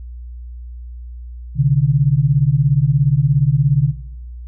sine beating tone pair, 130.9 / 147.9 Hz, C3 / D3, +1 / +13 cents, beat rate 17 Hz, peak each -14 dBFS, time 1.55-3.93 s, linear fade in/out 50 ms, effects noise-tail reverb RT60 0.8 s tail -18 dB re dry + added 60 Hz sine -29 dBFS peak until 4.47 s

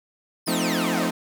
20% pulse exponential sweep, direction down, 5270 to 493.9 Hz, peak -24 dBFS, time 0.46-1.07 s, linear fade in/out 10 ms
sawtooth chord, F dominant seventh, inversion none, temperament equal with one note detuned, 174.61 / 220 / 257.9 / 311.1 Hz, F3 / A3 / C4 / Eb4, 0 / 0 / -25 / 0 cents, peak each -24 dBFS, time 0.47-1.11 s, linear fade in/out 10 ms
effects none

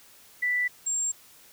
sine tone pair in turn, 1975.5 / 7437 Hz, B6 / A#8, 0 / -5 cents, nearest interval octave + major seventh, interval 2295 cents, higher second, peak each -23 / -25 dBFS, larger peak first, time 0.42-0.68 / 0.86-1.12 s, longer neither, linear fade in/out 10 ms, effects white hiss -54 dBFS RMS until 1.52 s

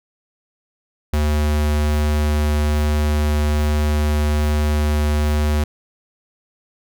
square tone, 74.9 Hz, D2, 35 cents sharp, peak -16 dBFS, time 1.13-5.64 s, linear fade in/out 5 ms, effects none

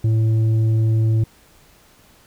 triangle tone with tanh clipping, 111 Hz, A2, 16 cents sharp, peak -15 dBFS, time 0.04-1.24 s, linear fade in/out 5 ms, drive 10 dB, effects pink hiss -52 dBFS RMS until 2.26 s

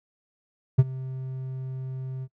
triangle tone with ADSR envelope, 130.81 Hz, C3, in tune, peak -8 dBFS, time 0.78-2.28 s, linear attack 13 ms, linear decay 38 ms, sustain -21 dB, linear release 48 ms, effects noise-tail reverb RT60 0.1 s tail -23 dB re dry

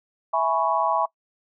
sine chord, C# minor seventh, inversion first, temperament equal with one note detuned, 659.3 / 833 / 987.8 / 1108.7 Hz, E5 / G#5 / B5 / C#6, 0 / +5 / 0 / 0 cents, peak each -25 dBFS, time 0.33-1.06 s, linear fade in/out 10 ms, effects noise-tail reverb RT60 0.1 s tail -22 dB re dry

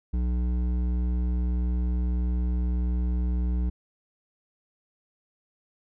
sine tone with hard clipping, 60.8 Hz, B1, 26 cents flat, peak -25 dBFS, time 0.13-3.7 s, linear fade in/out 10 ms, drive 10 dB, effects none

